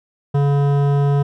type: tone with hard clipping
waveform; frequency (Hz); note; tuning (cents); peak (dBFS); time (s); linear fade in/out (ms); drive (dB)
sine; 141.9; C#3; +41; -15; 0.34-1.23; 10; 14
effects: none